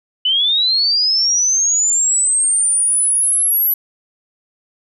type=linear sweep; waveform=sine; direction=up; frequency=2960 to 11840 Hz; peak=-12 dBFS; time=0.25-3.74 s; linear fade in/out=5 ms; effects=none